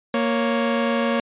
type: tone pair together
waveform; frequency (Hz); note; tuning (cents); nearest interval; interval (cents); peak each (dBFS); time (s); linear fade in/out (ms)
sawtooth; 233.1 / 554.4; A#3 / C#5; 0 / 0; octave + minor third; 1500; -17 / -19; 0.14-1.2; 2
effects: resampled to 8000 Hz